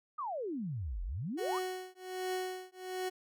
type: exponential two-way sweep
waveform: sine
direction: down then up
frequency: 1276 to 39.97 to 1276 Hz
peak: -35 dBFS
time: 0.18-1.59 s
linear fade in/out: 10 ms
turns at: 1.03 s
type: tone with tremolo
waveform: 30% pulse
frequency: 370 Hz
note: F#4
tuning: in tune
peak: -30 dBFS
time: 1.37-3.1 s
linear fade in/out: 20 ms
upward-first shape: triangle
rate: 1.3 Hz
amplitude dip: 100%
effects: none

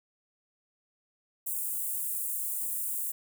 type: high-pass noise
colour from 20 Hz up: white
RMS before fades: -33 dBFS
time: 1.46-3.12 s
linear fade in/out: 10 ms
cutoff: 8000 Hz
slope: 48 dB/octave
effects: none

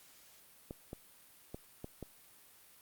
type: clicks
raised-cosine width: 2 ms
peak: -29 dBFS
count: 5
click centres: 0.709 / 0.931 / 1.545 / 1.844 / 2.027 s
effects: white hiss -61 dBFS RMS until 2.81 s + Opus 48 kbps

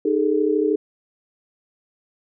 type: tone cluster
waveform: sine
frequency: 307.5 / 405.9 / 438.9 Hz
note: D#4 / G#4 / A4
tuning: -20 / -40 / -4 cents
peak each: -21 dBFS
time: 0.05-0.76 s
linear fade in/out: 5 ms
effects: none

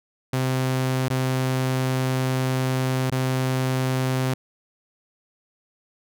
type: tone with dropouts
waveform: sawtooth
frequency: 130 Hz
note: C3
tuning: 11 cents flat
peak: -17 dBFS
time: 0.33-4.34 s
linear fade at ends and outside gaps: 5 ms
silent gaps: 1.084-1.101 / 3.102-3.118 s
effects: none

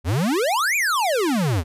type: exponential two-way sweep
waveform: square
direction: up then down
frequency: 74 to 2498 to 74 Hz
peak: -19 dBFS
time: 0.04-1.64 s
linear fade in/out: 50 ms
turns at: 0.76 s
effects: resampled to 32000 Hz

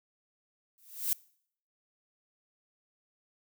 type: noise with exponential growth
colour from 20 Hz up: violet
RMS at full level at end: -26 dBFS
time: 0.78-1.13 s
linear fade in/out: 0 ms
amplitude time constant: 75 ms
effects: noise-tail reverb RT60 0.6 s tail -23 dB re dry

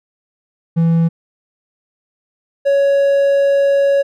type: tone pair in turn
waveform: triangle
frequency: 165.8 / 557.7 Hz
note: E3 / C#5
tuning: +10 / +10 cents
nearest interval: octave + major sixth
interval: 2100 cents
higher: second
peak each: -8 dBFS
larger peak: neither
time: 0.76-1.09 / 2.65-4.03 s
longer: second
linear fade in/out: 20 ms
effects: none

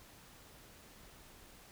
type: silence
effects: pink hiss -58 dBFS RMS until 1.71 s

